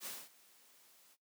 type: noise with ADSR envelope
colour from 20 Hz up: white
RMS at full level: -43 dBFS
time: 0-1.17 s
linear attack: 57 ms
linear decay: 230 ms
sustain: -22 dB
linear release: 46 ms
effects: noise-tail reverb RT60 0.2 s tail -23 dB re dry + high-pass 200 Hz 12 dB/octave